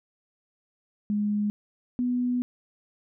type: tone pair in turn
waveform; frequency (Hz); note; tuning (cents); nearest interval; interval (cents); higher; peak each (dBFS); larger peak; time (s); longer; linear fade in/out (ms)
sine; 207.7 / 247; G#3 / B3; 0 / 0; minor third; 300; second; -23; neither; 1.1-1.5 / 1.99-2.42; second; 0
effects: none